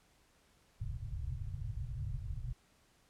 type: low-pass noise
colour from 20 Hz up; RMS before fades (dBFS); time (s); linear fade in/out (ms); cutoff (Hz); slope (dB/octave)
white; -40; 0.8-2.53; 10; 140; 96
effects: pink hiss -69 dBFS RMS until 3.09 s + low-pass 11000 Hz 12 dB/octave